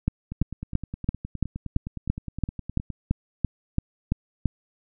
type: two click trains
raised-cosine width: 5 ms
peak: -9 / -20 dBFS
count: 14 / 26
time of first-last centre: 0.08-4.457 / 0.32-2.903 s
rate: 2.97 / 9.68 Hz
effects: none